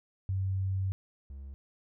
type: tone pair in turn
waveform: sine / triangle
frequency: 95.6 / 68.6 Hz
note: G2 / C#2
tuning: -43 / -17 cents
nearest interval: tritone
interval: 574 cents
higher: first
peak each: -28 / -39 dBFS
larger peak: first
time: 0.29-0.92 / 1.3-1.54 s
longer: first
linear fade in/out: 0 ms
effects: none